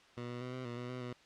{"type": "tone with pitch steps", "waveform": "15% pulse", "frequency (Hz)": [121, 121.9, 125.8, 128.3, 119.7, 122.8, 126.3, 123], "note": ["B2", "B2", "B2", "C3", "A#2", "B2", "B2", "B2"], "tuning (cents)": [-35, -22, 32, -34, 46, -9, 39, -7], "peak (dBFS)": -34, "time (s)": [0.17, 1.13], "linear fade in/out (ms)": 5, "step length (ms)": 120, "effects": ["white hiss -62 dBFS RMS until 1.25 s", "low-pass 4000 Hz 12 dB/octave"]}